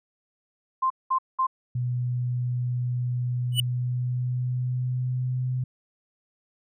sine tone bursts, 1046.5 Hz, C6, in tune, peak -20 dBFS, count 3, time 0.82-1.469 s, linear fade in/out 10 ms, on 83 ms, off 200 ms
sine tone with pitch glide, 123.47 to 127.23 Hz, B2 to C3, 0 to -48 cents, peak -24 dBFS, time 1.75-5.64 s, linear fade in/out 5 ms, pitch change +52 cents, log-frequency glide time 3.56-5.51 s
square tone with exponential growth, 2963 Hz, F#7, 2 cents sharp, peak -17 dBFS, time 3.52-3.6 s, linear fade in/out 2 ms, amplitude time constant 17 ms
effects none

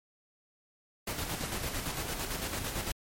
pink noise with tremolo, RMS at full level -34 dBFS, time 1.07-2.92 s, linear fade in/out 5 ms, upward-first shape square, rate 8.9 Hz, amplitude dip 40%, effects MP3 64 kbps

